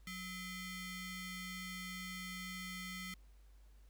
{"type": "ring-modulated tone", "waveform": "sawtooth", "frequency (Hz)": 1108.7, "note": "C#6", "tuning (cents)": 0, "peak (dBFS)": -37, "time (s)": [0.07, 3.14], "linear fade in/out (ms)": 2, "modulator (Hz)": 925, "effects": ["added 50 Hz sine -58 dBFS peak until 3.89 s", "pink hiss -74 dBFS RMS until 3.89 s"]}